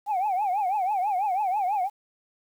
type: tone with vibrato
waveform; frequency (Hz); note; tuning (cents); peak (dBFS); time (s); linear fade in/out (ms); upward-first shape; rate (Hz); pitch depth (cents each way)
sine; 784; G5; 0; -21; 0.06-1.9; 50; triangle; 6.1; 190
effects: tanh soft clip ceiling -20 dBFS + 9-bit